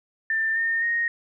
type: tone with pitch steps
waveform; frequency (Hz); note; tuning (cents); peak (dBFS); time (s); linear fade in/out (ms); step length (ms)
sine; 1786 / 1824.6 / 1864; A6 / A#6 / A#6; +25 / -38 / -1; -21; 0.3-1.08; 2; 260
effects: none